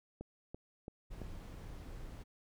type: click train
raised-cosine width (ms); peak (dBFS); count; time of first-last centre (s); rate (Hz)
2; -31; 4; 0.21-1.217; 2.98
type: noise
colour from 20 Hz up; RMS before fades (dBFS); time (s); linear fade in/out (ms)
brown; -47; 1.1-2.24; 20
effects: none